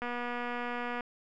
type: click train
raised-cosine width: 0.5 ms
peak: -22 dBFS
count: 240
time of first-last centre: 0.02-1.008 s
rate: 242 Hz
effects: none